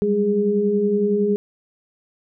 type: tone cluster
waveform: sine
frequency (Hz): 193.3 / 204.1 / 412.8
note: G3 / G#3 / G#4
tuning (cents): -24 / -30 / -10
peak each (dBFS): -27 / -21 / -18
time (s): 0.02-1.36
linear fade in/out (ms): 0
effects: none